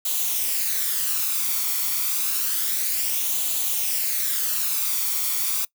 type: noise with flanger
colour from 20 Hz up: blue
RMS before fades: -24 dBFS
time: 0.05-5.65 s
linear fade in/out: 5 ms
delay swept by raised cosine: 0.28 to 0.9 ms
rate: 0.29 Hz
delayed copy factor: +0.5
effects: noise-tail reverb RT60 0.1 s tail -22 dB re dry